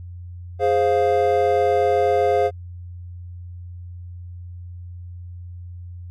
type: chord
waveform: triangle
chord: F minor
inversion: first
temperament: equal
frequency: 415.3 / 523.3 / 698.5 Hz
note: Ab4 / C5 / F5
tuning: 0 / 0 / 0 cents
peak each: -18 dBFS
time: 0.59-2.51 s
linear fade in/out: 50 ms
effects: added 88 Hz sine -33 dBFS peak until 6.1 s